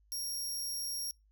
20% pulse tone, 5588 Hz, F8, in tune, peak -30 dBFS, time 0.12-1.11 s, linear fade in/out 0 ms, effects noise-tail reverb RT60 0.2 s tail -26 dB re dry + added 51 Hz sine -64 dBFS peak until 1.31 s

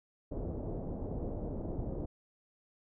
pink low-pass noise, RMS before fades -38 dBFS, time 0.31-2.06 s, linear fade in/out 10 ms, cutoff 610 Hz, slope 24 dB/octave, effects none

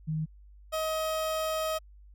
sine / 30% pulse tone pair in turn, 156.8 / 632.3 Hz, D#3 / D#5, +14 / +28 cents, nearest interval 2 octaves, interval 2414 cents, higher second, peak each -28 / -26 dBFS, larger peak second, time 0.07-0.26 / 0.72-1.79 s, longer second, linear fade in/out 20 ms, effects added 50 Hz sine -50 dBFS peak until 2.14 s

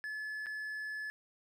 triangle tone with dropouts, 1720 Hz, A6, 40 cents flat, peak -36 dBFS, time 0.04-1.1 s, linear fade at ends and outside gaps 0 ms, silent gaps 0.46-0.467 s, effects none

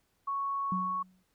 sine tone, 1108.7 Hz, C#6, in tune, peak -30 dBFS, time 0.27-1.03 s, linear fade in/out 10 ms
sine tone with exponential decay, 185 Hz, F#3, in tune, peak -29 dBFS, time 0.72-1.23 s, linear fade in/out 2 ms, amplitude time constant 110 ms
effects pink hiss -74 dBFS RMS until 1.34 s

